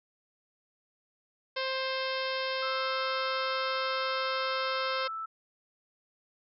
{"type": "harmonic tone", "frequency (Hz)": 526, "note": "C5", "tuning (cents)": 9, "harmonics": [1, 2, 3, 4, 5, 6, 7, 8, 9, 10], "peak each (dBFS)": [-34, -37, -39, -40, -41, -42, -42, -43, -44, -44], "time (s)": [1.56, 5.08], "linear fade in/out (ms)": 10}
{"type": "tone", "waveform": "sine", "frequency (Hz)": 1318.5, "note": "E6", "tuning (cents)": 0, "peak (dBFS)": -34, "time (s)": [2.62, 5.26], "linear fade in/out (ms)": 10}
{"effects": []}